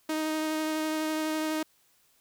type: tone with vibrato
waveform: sawtooth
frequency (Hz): 312.1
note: D#4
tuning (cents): +5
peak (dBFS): -24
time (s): 0.09-1.63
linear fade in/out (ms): 5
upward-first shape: triangle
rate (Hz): 12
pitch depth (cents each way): 13
effects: white hiss -66 dBFS RMS until 2.2 s